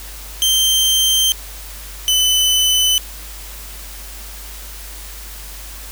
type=tone pair in turn; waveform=sawtooth; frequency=3136 / 3016 Hz; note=G7 / F#7; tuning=0 / +32 cents; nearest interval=minor second; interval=68 cents; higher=first; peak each=-9 dBFS; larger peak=neither; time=0.42-1.32 / 2.08-2.98 s; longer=neither; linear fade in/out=0 ms; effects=added 50 Hz sine -33 dBFS peak until 5.91 s + white hiss -35 dBFS RMS until 5.91 s